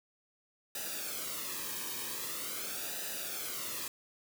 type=noise with flanger; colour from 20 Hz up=white; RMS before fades=-39 dBFS; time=0.75-3.88 s; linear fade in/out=2 ms; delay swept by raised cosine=0.91 to 1.47 ms; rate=0.44 Hz; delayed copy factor=-0.7; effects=none